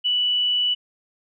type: tone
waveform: sine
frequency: 2960 Hz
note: F#7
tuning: in tune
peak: -18 dBFS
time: 0.04-0.75 s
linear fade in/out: 20 ms
effects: none